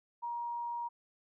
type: tone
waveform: sine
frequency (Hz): 947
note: A#5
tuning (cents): +27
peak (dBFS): -35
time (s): 0.22-0.89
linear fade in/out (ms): 20
effects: none